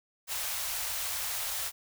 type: band-stop noise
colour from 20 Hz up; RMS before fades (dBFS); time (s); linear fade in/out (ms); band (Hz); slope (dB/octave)
white; -34; 0.27-1.72; 50; 100 to 570; 24
effects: none